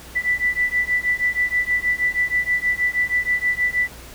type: beating tone pair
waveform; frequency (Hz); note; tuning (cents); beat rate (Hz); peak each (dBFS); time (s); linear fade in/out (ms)
sine; 1975.5 / 1981.8; B6 / B6; 0 / +5; 6.3; -21; 0.15-3.89; 20
effects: added 60 Hz sine -43 dBFS peak until 4.14 s + pink hiss -41 dBFS RMS until 4.14 s